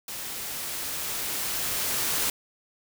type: noise with level ramp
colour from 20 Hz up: white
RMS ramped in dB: -36 to -26 dBFS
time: 0.08-2.3 s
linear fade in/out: 2 ms
effects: none